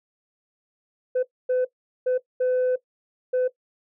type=tone bursts at uneven times; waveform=sine; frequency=506 Hz; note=B4; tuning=42 cents sharp; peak=-17 dBFS; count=5; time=1.15-1.23 / 1.49-1.65 / 2.06-2.18 / 2.4-2.76 / 3.33-3.48 s; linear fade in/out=10 ms; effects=noise-tail reverb RT60 0.1 s tail -17 dB re dry + tanh soft clip ceiling -18 dBFS